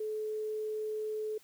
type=tone; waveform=sine; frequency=430.5 Hz; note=A4; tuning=38 cents flat; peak=-33 dBFS; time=0-1.38 s; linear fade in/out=5 ms; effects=white hiss -62 dBFS RMS until 1.43 s